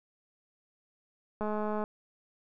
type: click train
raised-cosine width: 1 ms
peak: -21 dBFS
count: 92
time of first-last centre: 1.41-1.839 s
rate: 212 Hz
effects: none